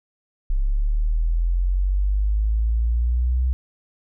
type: linear sweep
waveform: sine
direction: up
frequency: 33 to 64 Hz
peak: -17 dBFS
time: 0.5-3.53 s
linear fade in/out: 0 ms
effects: none